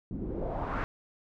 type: noise with low-pass filter sweep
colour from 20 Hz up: pink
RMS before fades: -34 dBFS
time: 0.11-0.84 s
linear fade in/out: 0 ms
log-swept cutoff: 210 to 1700 Hz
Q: 2.4
effects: none